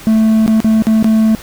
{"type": "tone with dropouts", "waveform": "triangle", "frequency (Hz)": 220, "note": "A3", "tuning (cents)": 0, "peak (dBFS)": -5, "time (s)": [0.07, 1.35], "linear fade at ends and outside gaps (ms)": 0, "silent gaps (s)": [[0.463, 0.478], [0.603, 0.645], [0.822, 0.869], [1.027, 1.044]], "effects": ["pink hiss -33 dBFS RMS until 1.42 s"]}